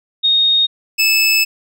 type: tone pair in turn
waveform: sine / 25% pulse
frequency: 3715 / 2613 Hz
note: A#7 / E7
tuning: -7 / -16 cents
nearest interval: tritone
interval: 609 cents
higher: first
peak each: -10 / -7 dBFS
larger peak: second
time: 0.23-0.67 / 0.98-1.45 s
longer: second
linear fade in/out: 20 ms
effects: none